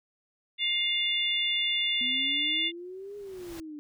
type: harmonic tone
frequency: 704 Hz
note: F5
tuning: 14 cents sharp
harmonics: 3 / 4 / 5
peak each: -31 / -30 / -28 dBFS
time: 0.58-2.72 s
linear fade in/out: 50 ms
type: exponential two-way sweep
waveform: sine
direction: up then down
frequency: 245.4 to 413.6 to 291.7 Hz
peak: -38 dBFS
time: 2.01-3.79 s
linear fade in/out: 0 ms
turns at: 3.17 s
type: noise with exponential growth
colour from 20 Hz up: pink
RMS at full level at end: -43 dBFS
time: 2.77-3.6 s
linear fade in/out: 1 ms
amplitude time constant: 180 ms
effects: none